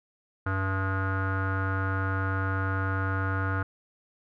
square tone with low-pass filter, 96.1 Hz, G2, 34 cents flat, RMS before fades -28 dBFS, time 0.46-3.63 s, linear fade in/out 5 ms, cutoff 1400 Hz, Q 8.5, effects none

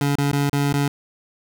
25% pulse tone with dropouts, 142.2 Hz, C#3, 45 cents sharp, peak -14 dBFS, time 0.01-0.88 s, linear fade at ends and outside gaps 2 ms, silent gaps 0.155-0.184 / 0.315-0.329 / 0.496-0.53 / 0.728-0.739 s, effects none

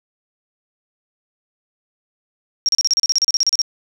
sine tone bursts, 5588 Hz, F8, in tune, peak -12 dBFS, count 16, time 2.66-3.617 s, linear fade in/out 0 ms, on 27 ms, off 35 ms, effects none

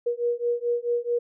sine beating tone pair, 475.7 / 480.3 Hz, A#4 / B4, +35 / -48 cents, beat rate 4.6 Hz, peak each -26 dBFS, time 0.06-1.19 s, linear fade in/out 10 ms, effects none

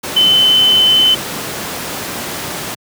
sine tone in noise, 3047 Hz, G7, 50 cents flat, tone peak -7 dBFS, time 0.16-1.15 s, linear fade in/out 10 ms, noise pink, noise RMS -22 dBFS, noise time 0.03-2.75 s, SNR +12 dB, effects high-pass 150 Hz 12 dB/octave

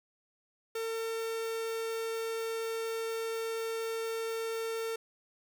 45% pulse tone, 452.1 Hz, A4, 47 cents sharp, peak -33 dBFS, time 0.75-4.96 s, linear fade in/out 5 ms, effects none

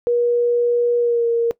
sine tone with pitch glide, 479.2 to 466.4 Hz, A#4 to A#4, +48 to +1 cents, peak -14 dBFS, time 0.07-1.51 s, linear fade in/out 0 ms, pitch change -47 cents, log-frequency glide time 0.98-1.27 s, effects noise-tail reverb RT60 0.1 s tail -19 dB re dry

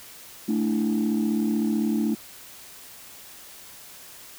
sine chord, A suspended fourth, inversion none, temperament equal, 220 / 293.7 / 329.6 Hz, A3 / D4 / E4, 0 / 0 / 0 cents, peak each -22 / -26 / -27 dBFS, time 0.48-2.15 s, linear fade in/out 10 ms, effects tanh soft clip ceiling -16 dBFS + white hiss -45 dBFS RMS until 4.38 s

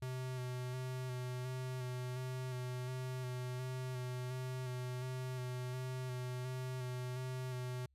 square tone with vibrato, 127 Hz, B2, 49 cents sharp, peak -40 dBFS, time 0.02-7.86 s, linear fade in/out 5 ms, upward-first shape square, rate 1.4 Hz, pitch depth 19 cents each way, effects added 67 Hz sine -70 dBFS peak until 7.94 s + resampled to 32000 Hz

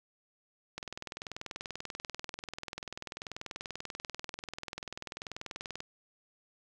click train, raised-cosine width 0.2 ms, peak -22 dBFS, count 104, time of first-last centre 0.78-5.804 s, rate 20.5 Hz, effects none

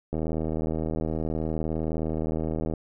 click train, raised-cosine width 2 ms, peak -16 dBFS, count 208, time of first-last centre 0.13-2.737 s, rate 79.4 Hz, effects none

